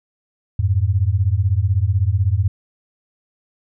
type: beating tone pair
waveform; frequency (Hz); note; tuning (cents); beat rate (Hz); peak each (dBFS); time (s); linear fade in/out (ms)
sine; 88.5 / 104.5; F2 / G#2; +23 / +11; 16; -17; 0.59-2.48; 5
effects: none